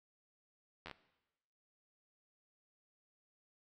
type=slowing click train; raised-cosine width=0.3 ms; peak=-30 dBFS; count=5; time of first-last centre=0.86-0.913 s; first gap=11 ms; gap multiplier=1.12; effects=noise-tail reverb RT60 1.0 s tail -17 dB re dry